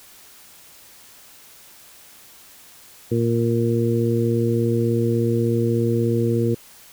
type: harmonic tone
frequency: 116.54 Hz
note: A#2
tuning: in tune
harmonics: 1 / 2 / 3 / 4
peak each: -21 / -23 / -23 / -24 dBFS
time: 3.11-6.55 s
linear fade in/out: 10 ms
effects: white hiss -47 dBFS RMS until 6.92 s